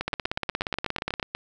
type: two click trains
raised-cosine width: 0.3 ms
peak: -11 / -12 dBFS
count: 20 / 12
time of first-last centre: 0.08-1.198 / 0.01-1.35 s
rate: 17 / 8.21 Hz
effects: none